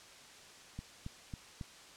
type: click train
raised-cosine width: 5 ms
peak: -29 dBFS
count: 4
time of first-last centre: 0.79-1.612 s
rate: 3.65 Hz
effects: white hiss -55 dBFS RMS until 1.96 s + low-pass 7000 Hz 12 dB/octave